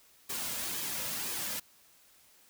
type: noise with flanger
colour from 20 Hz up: white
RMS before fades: -36 dBFS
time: 0.29-1.6 s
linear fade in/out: 10 ms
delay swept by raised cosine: 1.4 to 2.7 ms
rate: 2 Hz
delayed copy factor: -0.5
effects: white hiss -62 dBFS RMS until 2.49 s